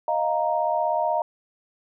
sine chord, Eb suspended second, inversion none, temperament equal, 622.3 / 698.5 / 932.3 Hz, Eb5 / F5 / Bb5, 0 / 0 / 0 cents, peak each -25 dBFS, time 0.08-1.22 s, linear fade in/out 2 ms, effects none

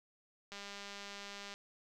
click train, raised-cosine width 0.2 ms, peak -30 dBFS, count 206, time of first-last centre 0.52-1.54 s, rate 201 Hz, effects none

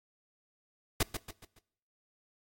pink noise with echo, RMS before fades -27 dBFS, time 1-1.03 s, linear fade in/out 5 ms, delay 140 ms, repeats 4, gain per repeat -8 dB, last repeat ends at 1.59 s, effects noise-tail reverb RT60 0.8 s tail -23 dB re dry + AAC 64 kbps

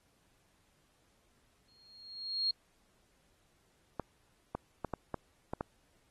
sine tone with exponential growth, 4265 Hz, C8, 32 cents sharp, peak -27 dBFS, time 1.68-2.51 s, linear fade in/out 5 ms, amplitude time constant 180 ms
clicks, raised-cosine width 1 ms, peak -21 dBFS, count 7, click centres 3.997 / 4.55 / 4.847 / 4.937 / 5.143 / 5.535 / 5.609 s
effects pink hiss -72 dBFS RMS until 6.1 s + AAC 32 kbps

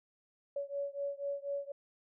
sine beating tone pair, 562 / 566.1 Hz, C#5 / C#5, +24 / +36 cents, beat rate 4.1 Hz, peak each -38 / -39 dBFS, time 0.56-1.72 s, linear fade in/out 5 ms, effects none

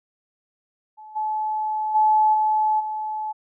sine tone with level steps, 861 Hz, A5, 38 cents flat, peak -39 / -22 / -14 / -17 / -25 dBFS, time 0.97-3.33 s, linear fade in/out 20 ms, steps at 1.15 / 1.94 / 2.33 / 2.79 s, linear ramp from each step 20 ms, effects none

